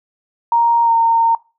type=tone with pitch glide; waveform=sine; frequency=934 to 917.4 Hz; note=A#5 to A#5; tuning=+3 to -28 cents; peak=-10 dBFS; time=0.52-1.35 s; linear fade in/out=2 ms; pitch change=-31 cents; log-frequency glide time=0.84-0.91 s; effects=noise-tail reverb RT60 0.3 s tail -22 dB re dry